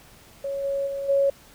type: tone with level steps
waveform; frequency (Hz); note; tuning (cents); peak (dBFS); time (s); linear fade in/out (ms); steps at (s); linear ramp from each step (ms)
sine; 554.4; C#5; 0; -26 / -23 / -27 / -17; 0.44-1.3; 5; 0.63 / 0.86 / 1.08; 20
effects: pink hiss -51 dBFS RMS until 1.54 s